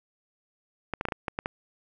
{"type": "clicks", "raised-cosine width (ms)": 0.5, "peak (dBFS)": -14, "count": 8, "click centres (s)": [0.937, 1.011, 1.053, 1.086, 1.122, 1.282, 1.389, 1.459], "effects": []}